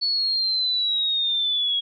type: linear sweep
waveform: sine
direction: down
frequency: 4435 to 3300 Hz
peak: -20 dBFS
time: 0.01-1.81 s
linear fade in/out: 20 ms
effects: none